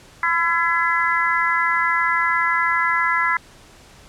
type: harmonic tone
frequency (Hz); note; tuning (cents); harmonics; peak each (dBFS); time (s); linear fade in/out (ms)
337; E4; +38; 3 / 4 / 5 / 6; -22 / -22 / -22 / -22; 0.23-3.37; 2
effects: pink hiss -47 dBFS RMS until 4.08 s + low-pass 9000 Hz 12 dB/octave